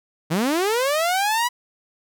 sawtooth linear sweep, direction up, 146.83 to 990 Hz, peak -15 dBFS, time 0.3-1.49 s, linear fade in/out 20 ms, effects none

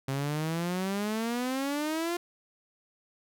sawtooth exponential sweep, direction up, 133.1 to 352.3 Hz, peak -25 dBFS, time 0.08-2.17 s, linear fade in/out 5 ms, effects none

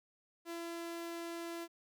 sawtooth tone, 337.7 Hz, E4, 42 cents sharp, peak -37 dBFS, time 0.45-1.68 s, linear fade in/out 50 ms, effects none

